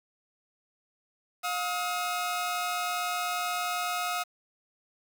sawtooth tone pair together, 712 / 1271.6 Hz, F5 / D#6, +33 / +37 cents, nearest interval minor seventh, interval 1004 cents, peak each -28 dBFS, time 1.43-4.24 s, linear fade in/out 20 ms, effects 8-bit

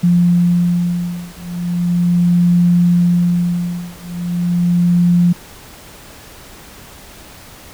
sine beating tone pair, 174.61 / 174.99 Hz, F3 / F3, 0 / +4 cents, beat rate 0.38 Hz, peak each -14 dBFS, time 0.03-5.33 s, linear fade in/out 10 ms, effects pink hiss -38 dBFS RMS until 7.73 s

